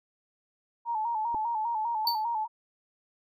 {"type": "tone with vibrato", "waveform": "sine", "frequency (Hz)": 901, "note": "A5", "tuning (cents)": 41, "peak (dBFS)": -27, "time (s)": [0.85, 2.48], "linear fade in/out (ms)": 50, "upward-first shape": "square", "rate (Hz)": 5, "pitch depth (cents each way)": 70}
{"type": "clicks", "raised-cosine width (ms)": 2, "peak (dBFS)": -30, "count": 2, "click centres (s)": [1.344, 1.347]}
{"type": "tone with exponential decay", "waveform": "square", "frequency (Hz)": 4531, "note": "C#8", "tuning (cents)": 37, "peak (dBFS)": -22, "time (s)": [2.07, 2.24], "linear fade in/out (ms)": 2, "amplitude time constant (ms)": 36}
{"effects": []}